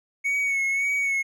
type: tone with vibrato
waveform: triangle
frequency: 2217 Hz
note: C#7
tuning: in tune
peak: -20 dBFS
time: 0.24-1.23 s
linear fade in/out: 20 ms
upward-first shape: sine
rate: 1.8 Hz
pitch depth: 36 cents each way
effects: none